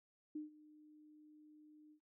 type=tone with ADSR envelope; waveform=sine; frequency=303.7 Hz; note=D#4; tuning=42 cents flat; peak=-40 dBFS; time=0.35-2 s; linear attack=7 ms; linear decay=140 ms; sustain=-20 dB; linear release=84 ms; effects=noise-tail reverb RT60 0.2 s tail -23 dB re dry